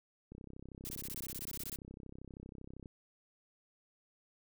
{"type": "click train", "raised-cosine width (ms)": 3, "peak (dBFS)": -36, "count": 84, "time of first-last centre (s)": [0.32, 2.858], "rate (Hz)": 32.7}
{"type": "noise bursts", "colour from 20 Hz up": "blue", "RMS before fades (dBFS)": -43, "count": 15, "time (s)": [0.85, 1.759], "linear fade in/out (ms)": 0, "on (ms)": 41, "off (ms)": 21}
{"effects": []}